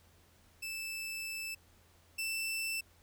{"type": "tone pair in turn", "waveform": "sawtooth", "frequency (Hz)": [2637, 2663], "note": ["E7", "E7"], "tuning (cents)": [0, 17], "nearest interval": "unison", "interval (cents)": 17, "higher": "second", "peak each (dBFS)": [-35, -31], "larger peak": "second", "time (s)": [[0.62, 1.55], [2.18, 2.81]], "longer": "first", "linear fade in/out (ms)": 10, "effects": ["added 85 Hz sine -66 dBFS peak until 3.02 s", "pink hiss -66 dBFS RMS until 3.02 s"]}